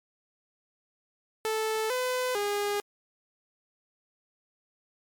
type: tone with pitch steps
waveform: sawtooth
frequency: 438.4 / 505 / 409.3 Hz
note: A4 / B4 / G#4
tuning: -6 / +39 / -25 cents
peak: -23 dBFS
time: 1.45-2.8 s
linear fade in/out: 0 ms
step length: 450 ms
effects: MP3 96 kbps